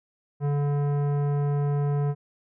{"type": "tone with tanh clipping", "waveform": "sine", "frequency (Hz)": 144, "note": "D3", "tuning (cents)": -34, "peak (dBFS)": -24, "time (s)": [0.4, 2.15], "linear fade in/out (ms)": 50, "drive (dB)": 15, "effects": []}